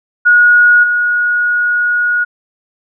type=tone with level steps; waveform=sine; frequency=1449 Hz; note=F#6; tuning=37 cents flat; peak=-4 / -10 dBFS; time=0.25-2.25 s; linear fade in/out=20 ms; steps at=0.83 s; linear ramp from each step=10 ms; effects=none